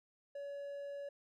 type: tone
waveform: triangle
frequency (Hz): 566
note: C#5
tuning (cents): +36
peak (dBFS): -40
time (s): 0.35-1.09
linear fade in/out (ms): 5
effects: none